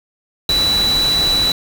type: tone in noise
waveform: sine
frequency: 3951 Hz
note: B7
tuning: in tune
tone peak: -13 dBFS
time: 0.49-1.52 s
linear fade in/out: 2 ms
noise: pink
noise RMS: -23 dBFS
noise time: 0.49-1.52 s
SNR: +7 dB
effects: none